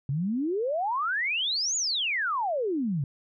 sine exponential two-way sweep, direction up then down, 130 to 7040 to 130 Hz, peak -25 dBFS, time 0.09-3.04 s, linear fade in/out 2 ms, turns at 1.76 s, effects none

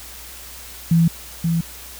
sine tone with echo, 166.5 Hz, E3, 18 cents sharp, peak -11 dBFS, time 0.91-1.08 s, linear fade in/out 5 ms, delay 530 ms, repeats 1, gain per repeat -5 dB, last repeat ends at 1.61 s, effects added 60 Hz sine -43 dBFS peak until 1.99 s + white hiss -38 dBFS RMS until 1.99 s

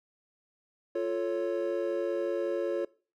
triangle chord, F augmented, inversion none, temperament equal, 349.2 / 440 / 554.4 Hz, F4 / A4 / C#5, 0 / 0 / 0 cents, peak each -30 / -32 / -30 dBFS, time 0.95-2.85 s, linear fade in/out 5 ms, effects noise-tail reverb RT60 0.4 s tail -22 dB re dry

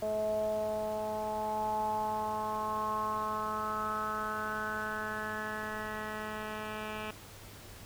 10% pulse tone with low-pass filter sweep, 214.7 Hz, A3, 42 cents flat, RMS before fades -35 dBFS, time 0.02-7.11 s, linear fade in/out 5 ms, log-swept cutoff 610 to 2400 Hz, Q 6.8, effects added 101 Hz sine -54 dBFS peak until 7.85 s + pink hiss -51 dBFS RMS until 7.85 s

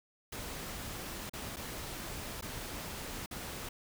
pink noise with dropouts, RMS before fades -42 dBFS, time 0.32-3.69 s, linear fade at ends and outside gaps 5 ms, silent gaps 1.296-1.334 / 1.562-1.567 / 2.412-2.423 / 3.261-3.31 s, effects none

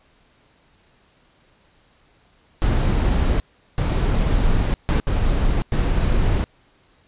brown noise bursts at uneven times, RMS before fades -18 dBFS, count 5, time 2.62-3.4 / 3.78-4.74 / 4.89-5 / 5.07-5.62 / 5.72-6.44 s, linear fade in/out 0 ms, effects pink hiss -58 dBFS RMS until 7.07 s + resampled to 8000 Hz

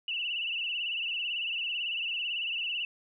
sine tone with vibrato, 2800 Hz, F7, 4 cents sharp, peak -30 dBFS, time 0.08-2.85 s, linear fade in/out 2 ms, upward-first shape sine, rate 18 Hz, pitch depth 100 cents each way, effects none

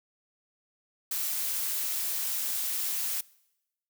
blue noise, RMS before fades -31 dBFS, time 1.11-3.21 s, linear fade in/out 5 ms, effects noise-tail reverb RT60 0.9 s tail -23 dB re dry

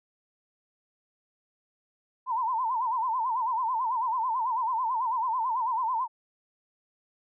sine tone with vibrato, 959 Hz, A#5, 49 cents sharp, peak -25 dBFS, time 2.26-6.08 s, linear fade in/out 50 ms, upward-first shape sine, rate 9.1 Hz, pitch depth 150 cents each way, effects none

